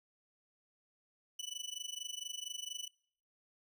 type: tone with amplitude modulation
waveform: 25% pulse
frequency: 2973 Hz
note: F#7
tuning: 8 cents sharp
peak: -34 dBFS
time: 1.39-2.88 s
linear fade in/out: 5 ms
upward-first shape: sine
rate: 24.3 Hz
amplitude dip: 95%
effects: noise-tail reverb RT60 0.6 s tail -26 dB re dry